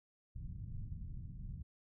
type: low-pass noise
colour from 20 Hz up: pink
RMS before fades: -45 dBFS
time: 0.35-1.63 s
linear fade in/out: 10 ms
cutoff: 160 Hz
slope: 24 dB/octave
effects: none